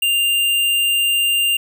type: tone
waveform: square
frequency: 2794 Hz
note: F7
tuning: in tune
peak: -15 dBFS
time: 0.02-1.57 s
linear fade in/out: 5 ms
effects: none